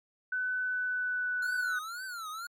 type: tone with pitch glide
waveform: sine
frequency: 1504 to 1487.6 Hz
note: F#6 to F#6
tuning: +28 to +9 cents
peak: -29 dBFS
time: 0.32-1.79 s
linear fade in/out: 5 ms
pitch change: -19 cents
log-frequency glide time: 0.63-1.3 s
type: tone with vibrato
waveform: square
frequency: 1384 Hz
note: F6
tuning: 16 cents flat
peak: -38 dBFS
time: 1.42-2.47 s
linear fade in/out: 5 ms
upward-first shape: triangle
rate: 2 Hz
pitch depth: 210 cents each way
effects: MP3 64 kbps